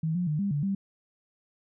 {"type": "tone with pitch steps", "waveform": "sine", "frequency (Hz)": [159.9, 178.1, 151.2, 199.8, 145.1, 196.3], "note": ["D#3", "F3", "D#3", "G3", "D3", "G3"], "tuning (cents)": [48, 34, -49, 33, -21, 3], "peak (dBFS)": -25, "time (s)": [0.03, 0.75], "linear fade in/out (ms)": 5, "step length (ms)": 120, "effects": []}